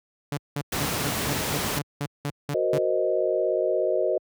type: tone bursts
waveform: sawtooth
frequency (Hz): 144.2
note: D3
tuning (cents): -31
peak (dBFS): -22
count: 11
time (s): 0.32-2.781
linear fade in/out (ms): 0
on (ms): 51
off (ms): 190
type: noise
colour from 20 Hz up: pink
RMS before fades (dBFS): -27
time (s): 0.72-1.79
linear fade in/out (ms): 5
type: chord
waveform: sine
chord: C half-diminished seventh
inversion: second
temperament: equal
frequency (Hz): 370 / 466.2 / 523.3 / 622.3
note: Gb4 / Bb4 / C5 / Eb5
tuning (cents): 0 / 0 / 0 / 0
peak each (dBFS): -27 / -28 / -27 / -25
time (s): 2.54-4.18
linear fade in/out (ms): 5
effects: high-pass 80 Hz 12 dB/octave